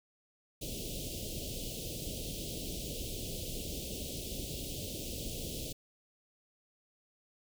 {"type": "band-stop noise", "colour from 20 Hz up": "pink", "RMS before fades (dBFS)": -40, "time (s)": [0.61, 5.73], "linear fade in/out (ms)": 10, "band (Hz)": [610, 2800], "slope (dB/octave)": 48, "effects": []}